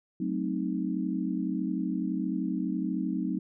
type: chord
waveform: sine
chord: F# diminished seventh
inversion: none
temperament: equal with one note detuned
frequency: 187.58 / 220 / 261.6 / 311.1 Hz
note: F#3 / A3 / C4 / Eb4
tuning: +24 / 0 / 0 / 0 cents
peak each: -32 / -35 / -33 / -33 dBFS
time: 0.2-3.39 s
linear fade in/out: 5 ms
effects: none